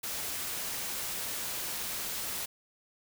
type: noise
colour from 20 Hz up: white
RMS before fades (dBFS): -36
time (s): 0.03-2.46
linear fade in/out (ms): 10
effects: none